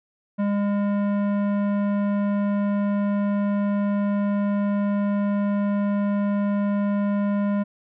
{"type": "tone with tanh clipping", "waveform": "sine", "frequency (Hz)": 203, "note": "G#3", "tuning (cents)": -39, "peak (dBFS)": -22, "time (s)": [0.38, 7.64], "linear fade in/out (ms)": 20, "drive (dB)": 15, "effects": []}